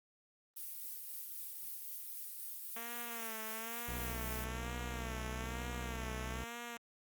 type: noise with tremolo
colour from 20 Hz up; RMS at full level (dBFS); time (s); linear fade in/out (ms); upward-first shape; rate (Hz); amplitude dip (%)
violet; -44; 0.56-4.45; 10; triangle; 3.8; 25
type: tone with vibrato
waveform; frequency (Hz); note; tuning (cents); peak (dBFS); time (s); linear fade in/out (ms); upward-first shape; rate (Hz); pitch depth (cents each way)
5% pulse; 228.3; A#3; -36; -32; 2.76-6.77; 2; sine; 1.1; 72
type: tone with pitch glide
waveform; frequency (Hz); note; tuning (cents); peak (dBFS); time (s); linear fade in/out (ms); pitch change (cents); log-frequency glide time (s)
sawtooth; 61.8 to 62.34; B1 to B1; +2 to +17; -37; 3.88-6.44; 5; +15; 4.99-5.82
effects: Opus 32 kbps